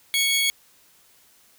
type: tone pair together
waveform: sawtooth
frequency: 2219 / 3325 Hz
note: C#7 / G#7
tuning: +1 / +1 cents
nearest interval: perfect fifth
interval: 700 cents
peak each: -19 dBFS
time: 0.14-0.5 s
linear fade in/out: 0 ms
effects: white hiss -57 dBFS RMS until 1.58 s